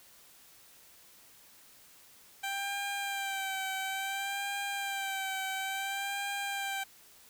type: tone with vibrato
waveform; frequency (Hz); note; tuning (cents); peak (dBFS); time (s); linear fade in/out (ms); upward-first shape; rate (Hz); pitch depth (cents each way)
15% pulse; 784; G5; 0; -27; 2.43-6.84; 10; sine; 0.58; 37
effects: white hiss -58 dBFS RMS until 7.29 s